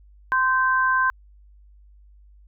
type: tone pair together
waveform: sine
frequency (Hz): 1037.8 / 1555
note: C6 / G6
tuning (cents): -14 / -14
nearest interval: perfect fifth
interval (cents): 700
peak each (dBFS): -20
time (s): 0.32-1.1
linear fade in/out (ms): 0
effects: added 50 Hz sine -48 dBFS peak until 2.47 s